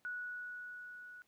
sine tone with level ramp, 1469 Hz, F#6, 13 cents flat, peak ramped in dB -38 to -50 dBFS, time 0.05-1.22 s, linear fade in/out 0 ms, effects pink hiss -75 dBFS RMS until 1.27 s + high-pass 100 Hz 12 dB/octave

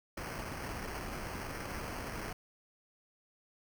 pink noise with sample-and-hold, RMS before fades -41 dBFS, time 0.17-2.33 s, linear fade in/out 5 ms, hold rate 3675 Hz, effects none

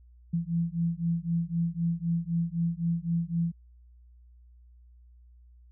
sine beating tone pair, 166.5 / 170.4 Hz, E3 / F3, +18 / -42 cents, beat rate 3.9 Hz, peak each -29 dBFS, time 0.33-3.52 s, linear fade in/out 10 ms, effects added 60 Hz sine -52 dBFS peak until 5.71 s

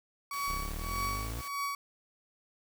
35% pulse tone with tremolo, 1130 Hz, C#6, 33 cents sharp, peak -29 dBFS, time 0.31-1.75 s, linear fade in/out 2 ms, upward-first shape triangle, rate 1.7 Hz, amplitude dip 100%
white noise, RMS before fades -47 dBFS, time 0.33-1.48 s, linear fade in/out 2 ms
30% pulse exponential sweep, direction up, 30.87 to 61 Hz, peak -33 dBFS, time 0.47-1.42 s, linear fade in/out 20 ms
effects none

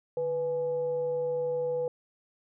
sine tone with frequency modulation, 493.9 Hz, B4, in tune, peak -27 dBFS, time 0.17-1.88 s, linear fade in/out 2 ms, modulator 346 Hz, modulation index 0.27, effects none

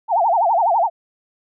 sine tone with vibrato, 790 Hz, G5, 13 cents sharp, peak -13 dBFS, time 0.08-0.9 s, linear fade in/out 50 ms, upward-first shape sine, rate 12 Hz, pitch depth 290 cents each way, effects none

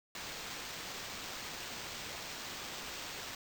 white noise with sample-and-hold, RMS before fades -44 dBFS, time 0.15-3.35 s, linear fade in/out 2 ms, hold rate 11025 Hz, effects none

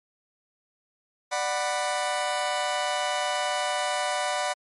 sawtooth chord, B minor, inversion first, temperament just, 592.7 / 740.8 / 987.8 Hz, D5 / F#5 / B5, +16 / +2 / 0 cents, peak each -26 / -25 / -27 dBFS, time 1.31-4.54 s, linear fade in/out 20 ms, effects MP3 48 kbps

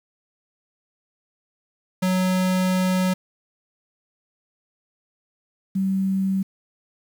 square / sine tone pair in turn, 185 / 192.04 Hz, F#3 / G3, 0 / -35 cents, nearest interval minor second, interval 65 cents, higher second, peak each -19 dBFS, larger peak neither, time 2.02-3.14 / 5.75-6.43 s, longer first, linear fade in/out 10 ms, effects 8-bit

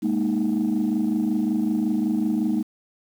sine chord, Ab suspended second, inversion none, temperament equal, 207.7 / 233.1 / 311.1 Hz, Ab3 / Bb3 / Eb4, 0 / 0 / 0 cents, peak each -23 dBFS, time 0.02-2.63 s, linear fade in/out 20 ms, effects tanh soft clip ceiling -15 dBFS + 8-bit

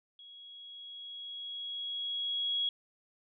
sine tone with level ramp, 3322 Hz, G#7, in tune, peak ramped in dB -50 to -28 dBFS, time 0.19-2.69 s, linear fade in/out 2 ms, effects none

